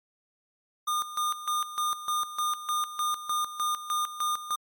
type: tone with tremolo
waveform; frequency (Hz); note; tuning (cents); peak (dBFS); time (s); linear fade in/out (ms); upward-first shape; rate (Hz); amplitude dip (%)
square; 1214; D#6; -43; -26; 0.87-4.56; 10; square; 3.3; 75
effects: MP3 96 kbps